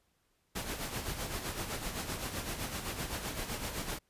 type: noise with tremolo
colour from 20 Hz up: pink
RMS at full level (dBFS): -36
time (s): 0.55-3.99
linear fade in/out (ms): 10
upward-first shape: sine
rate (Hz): 7.8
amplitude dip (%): 55
effects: pink hiss -75 dBFS RMS until 4.09 s + resampled to 32000 Hz